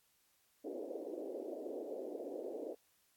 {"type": "band-pass noise", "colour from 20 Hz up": "white", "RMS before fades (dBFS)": -44, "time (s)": [0.64, 2.75], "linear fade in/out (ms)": 10, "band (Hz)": [280, 600], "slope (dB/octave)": 48, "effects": ["white hiss -74 dBFS RMS until 3.16 s", "AAC 64 kbps"]}